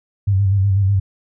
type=tone with vibrato; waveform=sine; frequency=98 Hz; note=G2; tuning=in tune; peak=-12 dBFS; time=0.27-1 s; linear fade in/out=10 ms; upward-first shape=square; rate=8.1 Hz; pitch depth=46 cents each way; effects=none

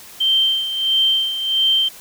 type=tone with tremolo; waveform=sine; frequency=3133 Hz; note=G7; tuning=2 cents flat; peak=-12 dBFS; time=0.2-1.89 s; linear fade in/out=10 ms; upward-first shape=sine; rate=1.5 Hz; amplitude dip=65%; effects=white hiss -40 dBFS RMS until 2 s

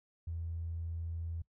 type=tone with tanh clipping; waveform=triangle; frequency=83.1 Hz; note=E2; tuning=15 cents sharp; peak=-36 dBFS; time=0.27-1.42 s; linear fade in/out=5 ms; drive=2 dB; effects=noise-tail reverb RT60 0.1 s tail -21 dB re dry

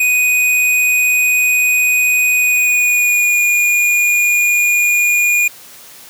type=tone with pitch glide; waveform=square; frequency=2489 to 2436 Hz; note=D#7 to D#7; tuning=0 to -37 cents; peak=-11 dBFS; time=0-5.48 s; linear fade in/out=5 ms; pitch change=-37 cents; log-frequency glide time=2.33-3.43 s; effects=white hiss -38 dBFS RMS until 6.09 s + high-pass 100 Hz 12 dB/octave

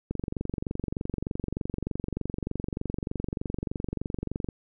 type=click train; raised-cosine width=3 ms; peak=-17 dBFS; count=103; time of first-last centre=0.11-4.488 s; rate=23.3 Hz; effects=none

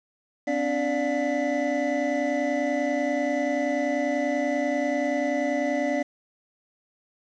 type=tone cluster; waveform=triangle; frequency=259.1 / 289.4 / 586 / 712 / 1994 Hz; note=C4 / D4 / D5 / F5 / B6; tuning=-17 / -25 / -4 / +33 / +16 cents; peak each=-28 / -26 / -25 / -30 / -32 dBFS; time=0.47-6.03 s; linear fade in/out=10 ms; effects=resampled to 16000 Hz + 8-bit

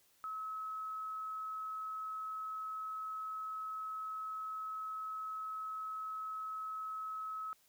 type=tone; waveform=sine; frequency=1288 Hz; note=E6; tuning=41 cents flat; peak=-39 dBFS; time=0.24-7.53 s; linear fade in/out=0 ms; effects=white hiss -70 dBFS RMS until 7.68 s

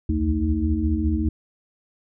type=tone cluster; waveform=sine; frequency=65.3 / 74.6 / 79.6 / 223.7 / 313.3 Hz; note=C2 / D2 / D#2 / A3 / D#4; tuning=-3 / +28 / +40 / +29 / +12 cents; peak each=-28 / -29 / -23 / -26 / -25 dBFS; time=0.09-1.29 s; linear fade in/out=5 ms; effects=none

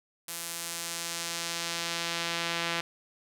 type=tone with band-pass filter sweep; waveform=sawtooth; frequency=169 Hz; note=E3; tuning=43 cents sharp; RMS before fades=-34 dBFS; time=0.28-2.81 s; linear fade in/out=5 ms; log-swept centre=11000 to 2800 Hz; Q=0.84; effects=none

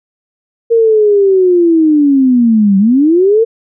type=linear two-way sweep; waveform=sine; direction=down then up; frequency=466.2 to 190.3 to 466.2 Hz; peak=-5 dBFS; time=0.7-3.45 s; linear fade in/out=20 ms; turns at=2.78 s; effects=none

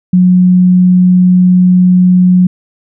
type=tone; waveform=sine; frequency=181.6 Hz; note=F#3; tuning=32 cents flat; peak=-3 dBFS; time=0.13-2.47 s; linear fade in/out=5 ms; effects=none

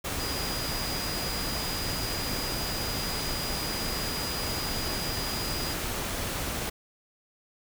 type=tone in noise; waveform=sine; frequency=4905 Hz; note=D#8; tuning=26 cents flat; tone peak=-35 dBFS; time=0.19-5.74 s; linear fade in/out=10 ms; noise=pink; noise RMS=-32 dBFS; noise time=0.04-6.7 s; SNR=-6 dB; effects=none

